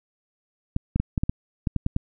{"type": "clicks", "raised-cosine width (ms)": 5, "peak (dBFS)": -10, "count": 10, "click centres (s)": [0.764, 0.96, 1, 1.178, 1.235, 1.295, 1.672, 1.763, 1.864, 1.964], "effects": []}